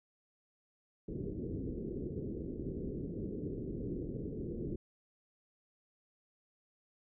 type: low-pass noise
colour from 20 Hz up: white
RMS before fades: -40 dBFS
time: 1.08-4.76 s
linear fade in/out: 5 ms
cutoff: 430 Hz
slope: 48 dB/octave
effects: none